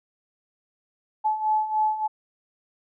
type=beating tone pair; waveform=sine; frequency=859 / 862.4 Hz; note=A5 / A5; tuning=-42 / -35 cents; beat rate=3.4 Hz; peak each=-27 / -22 dBFS; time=1.24-2.08 s; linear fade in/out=20 ms; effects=none